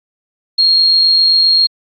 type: tone with amplitude modulation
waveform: sine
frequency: 4256 Hz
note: C8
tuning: 29 cents sharp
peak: -6 dBFS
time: 0.58-1.67 s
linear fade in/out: 10 ms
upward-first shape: sine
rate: 47.6 Hz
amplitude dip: 25%
effects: AAC 64 kbps